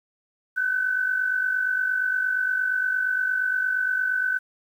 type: tone pair together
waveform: sine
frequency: 1506.4 / 1555 Hz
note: F#6 / G6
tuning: +31 / -14 cents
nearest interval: minor second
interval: 55 cents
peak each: -22 / -29 dBFS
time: 0.56-4.39 s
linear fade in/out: 20 ms
effects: 9-bit